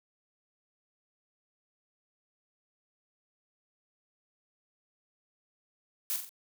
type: noise with echo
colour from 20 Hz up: blue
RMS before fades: -32 dBFS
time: 6.1-6.16 s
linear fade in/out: 0 ms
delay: 44 ms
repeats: 3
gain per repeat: -6 dB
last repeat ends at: 6.292 s
effects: none